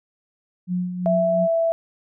sine tone with tremolo, 180 Hz, F#3, 47 cents flat, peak -20 dBFS, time 0.67-1.48 s, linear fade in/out 50 ms, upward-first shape sine, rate 2.8 Hz, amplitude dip 55%
sine tone, 662 Hz, E5, 7 cents sharp, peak -17 dBFS, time 1.06-1.72 s, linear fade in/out 0 ms
effects none

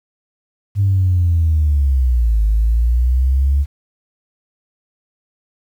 sine linear two-way sweep, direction down then up, 101.5 to 51.91 to 71.4 Hz, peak -10 dBFS, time 0.75-3.66 s, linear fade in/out 50 ms, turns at 2.44 s, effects tanh soft clip ceiling -7 dBFS + 8-bit

